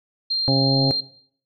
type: tone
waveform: sine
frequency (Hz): 4186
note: C8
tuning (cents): 0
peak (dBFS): -19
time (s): 0.3-1.01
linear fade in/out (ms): 10
type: harmonic tone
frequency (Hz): 135.2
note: C#3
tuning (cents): -43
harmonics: 1 / 2 / 3 / 4 / 5 / 6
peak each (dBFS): -19 / -21 / -30 / -24 / -32 / -30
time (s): 0.48-0.91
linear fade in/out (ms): 0
effects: noise-tail reverb RT60 0.6 s tail -18 dB re dry + MP3 96 kbps